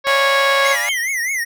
harmonic tone, 551 Hz, C#5, 11 cents flat, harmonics 1 / 2 / 3 / 4 / 5 / 6 / 7 / 8 / 9 / 10, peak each -18 / -18 / -19 / -21 / -33 / -28 / -25 / -34 / -34 / -33 dBFS, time 0.04-0.77 s, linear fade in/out 50 ms
15% pulse chord, D diminished seventh, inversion none, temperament equal with one note detuned, 587.3 / 698.5 / 830.6 / 975.9 Hz, D5 / F5 / Ab5 / Cb6, 0 / 0 / 0 / -21 cents, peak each -22 dBFS, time 0.07-0.89 s, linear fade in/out 0 ms
square tone with vibrato, 2018 Hz, B6, 37 cents sharp, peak -19 dBFS, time 0.64-1.45 s, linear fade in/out 20 ms, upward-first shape triangle, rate 4.8 Hz, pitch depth 180 cents each way
sine tone with exponential decay, 3136 Hz, G7, in tune, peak -18 dBFS, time 0.89-1.13 s, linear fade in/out 5 ms, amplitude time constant 51 ms
effects none

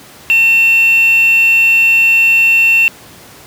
sine tone with quantisation, 2700 Hz, E7, 41 cents sharp, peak -6 dBFS, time 0.3-2.88 s, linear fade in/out 0 ms, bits 4, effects pink hiss -37 dBFS RMS until 3.46 s + high-pass 100 Hz 12 dB/octave

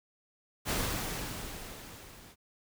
pink noise with level ramp, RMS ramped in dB -30 to -54 dBFS, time 0.65-2.36 s, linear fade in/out 50 ms, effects none

